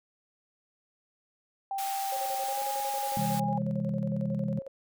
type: tone with pitch glide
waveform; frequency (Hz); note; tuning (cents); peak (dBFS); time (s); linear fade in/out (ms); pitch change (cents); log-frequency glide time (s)
sine; 784 to 818.7; G5 to G#5; 0 to -25; -30; 1.71-3.58; 2; +75; 2.41-2.62
type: high-pass noise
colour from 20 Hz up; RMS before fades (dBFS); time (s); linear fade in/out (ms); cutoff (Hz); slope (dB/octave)
white; -39; 1.78-3.4; 5; 810; 48
type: tone with tremolo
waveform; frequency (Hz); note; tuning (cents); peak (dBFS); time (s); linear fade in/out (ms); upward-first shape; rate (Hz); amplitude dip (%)
sine; 542; C#5; -39; -35; 2.12-4.68; 5; square; 11; 70
type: chord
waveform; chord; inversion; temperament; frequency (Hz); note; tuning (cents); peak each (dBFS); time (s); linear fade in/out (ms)
sine; C augmented; none; equal with one note detuned; 130.81 / 164.81 / 203.6; C3 / E3 / G#3; 0 / 0 / -34; -34 / -33 / -31; 3.17-4.59; 2
effects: none